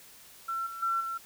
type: tone with level steps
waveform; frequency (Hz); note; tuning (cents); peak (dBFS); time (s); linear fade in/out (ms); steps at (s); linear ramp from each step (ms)
sine; 1351; E6; +42; -30 / -38 / -26 / -32; 0.48-1.18; 10; 0.66 / 0.82 / 1; 10
effects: white hiss -53 dBFS RMS until 1.25 s